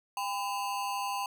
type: ring-modulated tone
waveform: square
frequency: 906 Hz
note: A#5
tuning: 50 cents flat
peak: -29 dBFS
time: 0.17-1.26 s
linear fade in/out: 2 ms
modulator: 106 Hz
effects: none